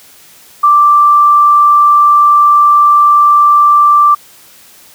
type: tone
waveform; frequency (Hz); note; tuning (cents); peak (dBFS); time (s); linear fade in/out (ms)
sine; 1174.7; D6; 0; -3; 0.63-4.15; 10
effects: white hiss -40 dBFS RMS until 4.94 s + high-pass 60 Hz 12 dB/octave